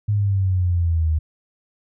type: exponential sweep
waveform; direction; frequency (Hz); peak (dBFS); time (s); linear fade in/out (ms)
sine; down; 105.5 to 77; -16; 0.08-1.19; 10
effects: none